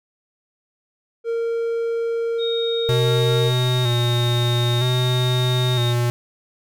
triangle tone, 461.9 Hz, A#4, 16 cents flat, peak -18 dBFS, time 1.24-3.52 s, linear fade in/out 50 ms
sine tone with pitch glide, 3729 to 3701 Hz, A#7 to A#7, 0 to -13 cents, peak -25 dBFS, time 2.38-5.95 s, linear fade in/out 50 ms, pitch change -13 cents, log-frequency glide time 3.47-4.33 s
square tone with vibrato, 122.9 Hz, B2, 8 cents flat, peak -18 dBFS, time 2.89-6.1 s, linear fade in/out 0 ms, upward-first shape square, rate 0.52 Hz, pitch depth 37 cents each way
effects none

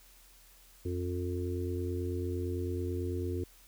harmonic tone, 89 Hz, F2, 33 cents sharp, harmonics 1 / 3 / 4 / 5, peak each -34 / -40 / -37 / -42 dBFS, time 0.85-3.44 s, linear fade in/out 5 ms, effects added 42 Hz sine -60 dBFS peak until 3.67 s + white hiss -60 dBFS RMS until 3.67 s

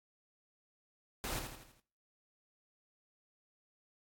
pink noise with echo, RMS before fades -39 dBFS, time 1.24-1.39 s, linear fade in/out 0 ms, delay 82 ms, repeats 5, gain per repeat -6 dB, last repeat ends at 1.8 s, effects noise-tail reverb RT60 0.5 s tail -21 dB re dry + AAC 64 kbps

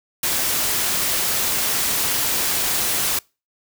white noise, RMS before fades -21 dBFS, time 0.23-3.19 s, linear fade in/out 5 ms, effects noise-tail reverb RT60 0.3 s tail -26 dB re dry

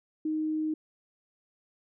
sine tone, 311.1 Hz, D#4, in tune, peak -27 dBFS, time 0.25-0.74 s, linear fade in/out 5 ms, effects none

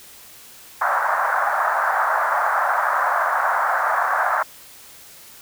white band-pass noise, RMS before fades -20 dBFS, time 0.81-4.43 s, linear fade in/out 5 ms, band 630 to 1600 Hz, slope 48 dB/octave, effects white hiss -44 dBFS RMS until 5.41 s

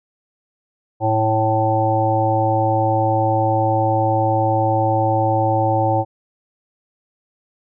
harmonic tone, 110 Hz, A2, in tune, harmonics 1 / 3 / 5 / 7 / 8, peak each -20 / -23 / -21 / -19 / -23 dBFS, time 1-6.05 s, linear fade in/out 50 ms, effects none

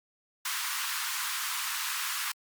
pink high-pass noise, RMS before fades -33 dBFS, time 0.45-2.32 s, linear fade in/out 5 ms, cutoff 1000 Hz, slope 48 dB/octave, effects Opus 48 kbps

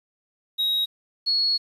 triangle / sine tone pair in turn, 3803 / 4346 Hz, A#7 / C#8, +34 / -35 cents, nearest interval major second, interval 231 cents, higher second, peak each -19 dBFS, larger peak neither, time 0.58-0.86 / 1.26-1.58 s, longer second, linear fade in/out 20 ms, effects resampled to 32000 Hz + 9-bit

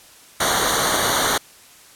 pink noise with comb filter, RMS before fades -19 dBFS, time 0.4-1.38 s, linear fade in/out 5 ms, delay 0.39 ms, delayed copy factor -0.9, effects white hiss -47 dBFS RMS until 1.95 s + low-pass 12000 Hz 12 dB/octave

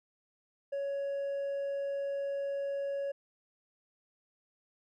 sine tone with hard clipping, 558 Hz, C#5, 11 cents sharp, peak -33 dBFS, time 0.72-3.12 s, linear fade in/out 10 ms, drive 2 dB, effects none

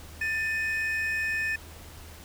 triangle tone pair together, 1777 / 2513 Hz, A6 / D#7, +17 / +17 cents, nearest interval tritone, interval 600 cents, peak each -26 / -30 dBFS, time 0.21-1.56 s, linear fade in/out 5 ms, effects added 79 Hz sine -46 dBFS peak until 2.24 s + pink hiss -48 dBFS RMS until 2.24 s

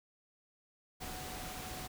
sine tone in noise, 740 Hz, F#5, in tune, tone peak -49 dBFS, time 1-1.88 s, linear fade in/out 20 ms, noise pink, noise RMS -44 dBFS, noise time 1-1.88 s, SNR -8 dB, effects none

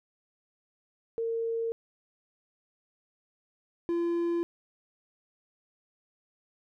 sine / triangle tone pair in turn, 457.5 / 341.5 Hz, A#4 / F4, -32 / -39 cents, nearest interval perfect fourth, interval 507 cents, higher first, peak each -28 / -24 dBFS, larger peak second, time 1.18-1.72 / 3.89-4.43 s, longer neither, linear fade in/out 0 ms, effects none

